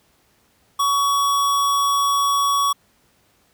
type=tone; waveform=square; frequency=1125 Hz; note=C#6; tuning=25 cents sharp; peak=-17 dBFS; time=0.79-2.73 s; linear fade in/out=10 ms; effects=pink hiss -60 dBFS RMS until 3.53 s + high-pass 60 Hz 12 dB/octave